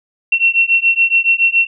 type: beating tone pair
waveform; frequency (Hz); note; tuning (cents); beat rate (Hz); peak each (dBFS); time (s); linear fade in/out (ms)
sine; 2715 / 2722.1; F7 / F7; -50 / -45; 7.1; -13 / -13; 0.32-1.67; 5
effects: none